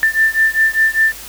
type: beating tone pair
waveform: sine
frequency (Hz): 1776 / 1781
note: A6 / A6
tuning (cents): +16 / +21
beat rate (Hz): 5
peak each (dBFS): -14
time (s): 0.03-1.12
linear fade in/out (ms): 0
effects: added 50 Hz sine -42 dBFS peak until 1.28 s + white hiss -33 dBFS RMS until 1.28 s